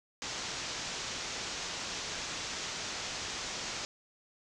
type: low-pass noise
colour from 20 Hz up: white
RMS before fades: -39 dBFS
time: 0.22-3.85 s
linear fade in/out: 0 ms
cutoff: 6900 Hz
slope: 48 dB/octave
effects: none